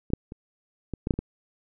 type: clicks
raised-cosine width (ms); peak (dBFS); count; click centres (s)
3; -26 / -7 / -25 / -18 / -14 / -6 / -23 / -15; 8; 0.103 / 0.135 / 0.321 / 0.937 / 1.071 / 1.108 / 1.139 / 1.19
effects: none